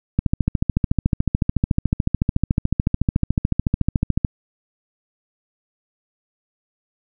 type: click train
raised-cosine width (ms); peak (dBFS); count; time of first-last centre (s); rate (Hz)
5; -4; 57; 0.19-4.248; 13.8
effects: none